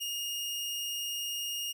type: tone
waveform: sawtooth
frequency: 2845 Hz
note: F7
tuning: 31 cents sharp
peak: -30 dBFS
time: 0-1.73 s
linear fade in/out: 20 ms
effects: none